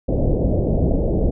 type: low-pass noise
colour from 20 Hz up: pink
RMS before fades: -18 dBFS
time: 0.08-1.31 s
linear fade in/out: 10 ms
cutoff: 640 Hz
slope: 48 dB/octave
effects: none